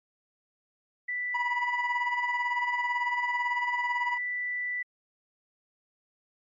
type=tone; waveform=sine; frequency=1975.5 Hz; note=B6; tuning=in tune; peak=-29 dBFS; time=1.08-4.83 s; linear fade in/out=10 ms
type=tone with tremolo; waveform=triangle; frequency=969 Hz; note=B5; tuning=33 cents flat; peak=-24 dBFS; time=1.34-4.18 s; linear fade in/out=10 ms; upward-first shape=sine; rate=18 Hz; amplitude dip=75%
effects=MP3 32 kbps